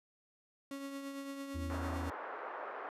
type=tone with tremolo; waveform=35% pulse; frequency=276.4 Hz; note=C#4; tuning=5 cents flat; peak=-38 dBFS; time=0.71-2.1 s; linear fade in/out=2 ms; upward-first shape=triangle; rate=8.9 Hz; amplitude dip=45%
type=harmonic tone; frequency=82.41 Hz; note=E2; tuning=in tune; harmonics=1 / 3 / 4; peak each=-38 / -48 / -50 dBFS; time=1.54-2.11 s; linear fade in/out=20 ms
type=band-pass noise; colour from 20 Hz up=white; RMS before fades=-44 dBFS; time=1.7-2.89 s; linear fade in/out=0 ms; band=390 to 1400 Hz; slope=24 dB/octave
effects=resampled to 32000 Hz